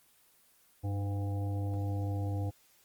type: harmonic tone with a mistuned harmonic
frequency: 100.8 Hz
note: G2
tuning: 49 cents sharp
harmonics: 1 / 3 / 5 / 7 / 8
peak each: -31 / -41 / -45 / -48 / -49 dBFS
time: 0.83-2.51 s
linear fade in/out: 20 ms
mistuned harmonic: 1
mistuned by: -40 cents
effects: white hiss -65 dBFS RMS until 2.84 s + Opus 24 kbps